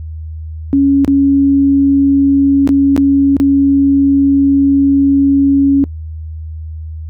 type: tone with dropouts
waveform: sine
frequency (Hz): 277.2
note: C#4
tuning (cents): 0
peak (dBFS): -6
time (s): 0.73-5.84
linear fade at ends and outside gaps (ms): 0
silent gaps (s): 1.047-1.078 / 2.675-2.691 / 2.964-2.977 / 3.367-3.4
effects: noise-tail reverb RT60 0.1 s tail -23 dB re dry + added 79 Hz sine -22 dBFS peak until 7.09 s